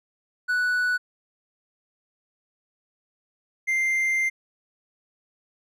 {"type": "tone pair in turn", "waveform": "triangle", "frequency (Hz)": [1480, 2093], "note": ["F#6", "C7"], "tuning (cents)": [0, 0], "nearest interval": "tritone", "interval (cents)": 600, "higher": "second", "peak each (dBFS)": -19, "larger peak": "neither", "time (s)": [[0.48, 0.98], [3.67, 4.3]], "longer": "second", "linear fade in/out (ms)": 20, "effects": []}